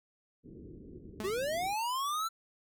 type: low-pass noise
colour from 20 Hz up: white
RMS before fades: -49 dBFS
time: 0.43-1.75 s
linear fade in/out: 50 ms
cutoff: 400 Hz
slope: 48 dB/octave
type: tone with exponential decay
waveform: sawtooth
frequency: 215.2 Hz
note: A3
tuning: 38 cents flat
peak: -31 dBFS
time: 1.2-1.44 s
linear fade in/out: 0 ms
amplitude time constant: 51 ms
type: linear sweep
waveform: square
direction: up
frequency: 354 to 1356 Hz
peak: -32 dBFS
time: 1.23-2.29 s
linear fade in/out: 20 ms
effects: none